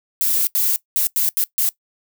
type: noise bursts at uneven times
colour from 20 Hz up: violet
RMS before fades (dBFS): -18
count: 6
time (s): 0.21-0.47 / 0.55-0.76 / 0.96-1.07 / 1.16-1.29 / 1.37-1.44 / 1.58-1.69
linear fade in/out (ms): 0
effects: noise-tail reverb RT60 0.1 s tail -19 dB re dry